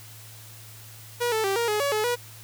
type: tone with pitch steps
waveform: sawtooth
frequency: 481.6 / 439.6 / 390.8 / 469.4 / 421.6 / 565 / 428.1 / 484.3 Hz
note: B4 / A4 / G4 / A#4 / G#4 / C#5 / A4 / B4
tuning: -44 / -2 / -5 / +12 / +26 / +33 / -47 / -34 cents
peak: -19 dBFS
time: 1.2-2.16 s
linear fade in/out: 20 ms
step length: 120 ms
effects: added 110 Hz sine -46 dBFS peak until 2.43 s + white hiss -47 dBFS RMS until 2.43 s